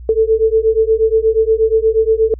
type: beating tone pair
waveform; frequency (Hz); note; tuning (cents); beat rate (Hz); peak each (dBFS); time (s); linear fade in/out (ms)
sine; 439.2 / 447.6; A4 / A4; -3 / +30; 8.4; -13; 0.09-2.34; 2
effects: added 60 Hz sine -29 dBFS peak until 2.39 s